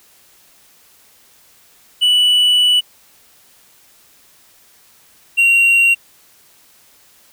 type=tone pair in turn; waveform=triangle; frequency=2960 / 2753 Hz; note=F#7 / F7; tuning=0 / -25 cents; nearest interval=minor second; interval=125 cents; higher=first; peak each=-8 / -7 dBFS; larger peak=second; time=2.01-2.81 / 5.37-5.95 s; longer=first; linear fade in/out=20 ms; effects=white hiss -50 dBFS RMS until 7.32 s